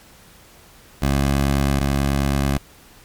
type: tone pair in turn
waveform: 15% pulse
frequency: 69.3 / 69.3 Hz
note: C#2 / C#2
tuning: 0 / 0 cents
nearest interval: unison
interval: 0 cents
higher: neither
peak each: -10 / -11 dBFS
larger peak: first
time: 1.02-1.8 / 1.8-2.58 s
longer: neither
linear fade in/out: 5 ms
effects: pink hiss -48 dBFS RMS until 3.04 s + MP3 96 kbps